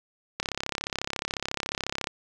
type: click train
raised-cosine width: 0.2 ms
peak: -11 dBFS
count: 58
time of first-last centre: 0.4-2.072 s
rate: 34.1 Hz
effects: none